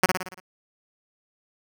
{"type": "tone with echo", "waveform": "5% pulse", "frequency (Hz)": 185, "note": "F#3", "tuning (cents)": 0, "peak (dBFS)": -3, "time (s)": [0.03, 0.06], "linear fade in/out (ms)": 5, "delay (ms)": 57, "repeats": 6, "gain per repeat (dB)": -5, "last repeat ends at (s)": 0.402, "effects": []}